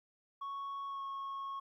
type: tone with pitch glide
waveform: sine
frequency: 1108.7 to 1096 Hz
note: C#6 to C#6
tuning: 0 to -20 cents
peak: -36 dBFS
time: 0.41-1.6 s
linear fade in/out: 10 ms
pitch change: -20 cents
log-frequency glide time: 0.87-1.02 s
effects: tanh soft clip ceiling -38 dBFS + 13-bit